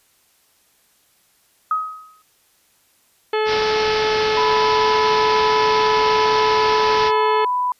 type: tone with exponential decay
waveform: sine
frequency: 1264 Hz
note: D#6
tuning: 27 cents sharp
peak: -14 dBFS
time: 1.71-2.22 s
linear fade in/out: 2 ms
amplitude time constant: 110 ms
type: harmonic tone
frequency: 431.8 Hz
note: A4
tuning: 33 cents flat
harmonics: 1 / 2 / 3 / 4 / 5 / 6 / 7 / 8 / 10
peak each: -18 / -24 / -28 / -30 / -32 / -34 / -35 / -36 / -38 dBFS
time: 3.33-7.45 s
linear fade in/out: 5 ms
type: low-pass noise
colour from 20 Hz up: white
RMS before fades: -26 dBFS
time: 3.45-7.12 s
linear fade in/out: 50 ms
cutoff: 5500 Hz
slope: 96 dB/octave
type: tone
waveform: sine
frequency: 993 Hz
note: B5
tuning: 9 cents sharp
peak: -17 dBFS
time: 4.37-7.72 s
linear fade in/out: 2 ms
effects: white hiss -59 dBFS RMS until 7.79 s + resampled to 32000 Hz